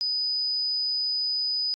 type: tone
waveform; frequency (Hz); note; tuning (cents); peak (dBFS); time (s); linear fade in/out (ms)
sine; 4983; D#8; +2; -24; 0.01-1.74; 0
effects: AAC 48 kbps